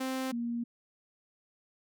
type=tone pair in turn; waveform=sawtooth / sine; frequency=261.6 / 236 Hz; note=C4 / A#3; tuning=0 / +22 cents; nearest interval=major second; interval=178 cents; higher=first; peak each=-28 / -31 dBFS; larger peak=first; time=0-0.32 / 0.32-0.64 s; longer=neither; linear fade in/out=10 ms; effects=none